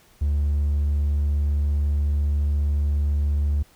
triangle tone, 72.8 Hz, D2, 15 cents flat, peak -16 dBFS, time 0.21-3.63 s, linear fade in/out 10 ms, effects tanh soft clip ceiling -13 dBFS + pink hiss -56 dBFS RMS until 3.75 s

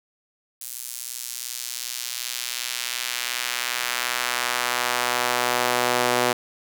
sawtooth tone with high-pass filter sweep, 122.7 Hz, B2, 11 cents flat, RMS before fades -26 dBFS, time 0.61-6.33 s, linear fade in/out 5 ms, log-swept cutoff 9000 to 470 Hz, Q 0.82, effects none

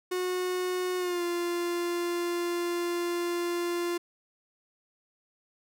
45% pulse tone with pitch glide, 364.5 to 347.4 Hz, F#4 to F4, -26 to -9 cents, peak -28 dBFS, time 0.11-3.98 s, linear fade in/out 10 ms, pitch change -83 cents, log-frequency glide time 0.98-1.23 s, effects none

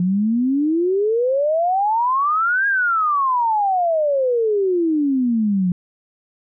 sine exponential two-way sweep, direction up then down, 174.61 to 1643 to 174.61 Hz, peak -15 dBFS, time 0-5.72 s, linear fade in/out 2 ms, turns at 2.67 s, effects none

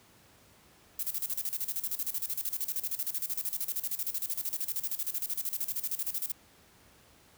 violet noise with tremolo, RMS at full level -32 dBFS, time 0.99-6.32 s, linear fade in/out 5 ms, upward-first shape square, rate 13 Hz, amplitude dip 80%, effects pink hiss -60 dBFS RMS until 7.37 s + high-pass 60 Hz 12 dB/octave

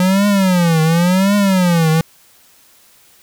square tone with vibrato, 180 Hz, F#3, 47 cents flat, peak -11 dBFS, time 0-2.01 s, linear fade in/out 2 ms, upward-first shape triangle, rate 0.92 Hz, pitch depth 240 cents each way, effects white hiss -49 dBFS RMS until 3.22 s

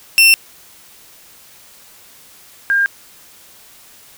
sawtooth / sine tone pair in turn, 2700 / 1605.4 Hz, E7 / G6, +41 / +41 cents, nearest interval major sixth, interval 900 cents, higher first, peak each -3 / -11 dBFS, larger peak first, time 0.18-0.34 / 2.7-2.86 s, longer neither, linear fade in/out 0 ms, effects white hiss -44 dBFS RMS until 4.17 s

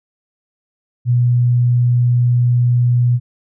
sine tone, 122 Hz, B2, 21 cents flat, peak -10 dBFS, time 1.05-3.2 s, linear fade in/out 50 ms, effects none

